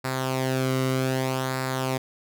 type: tone with flanger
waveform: sawtooth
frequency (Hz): 130.81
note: C3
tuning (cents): 0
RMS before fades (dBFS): -26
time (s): 0.04-1.98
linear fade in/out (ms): 10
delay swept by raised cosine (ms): 0.32 to 1.2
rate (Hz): 0.64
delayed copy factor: -0.6
effects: none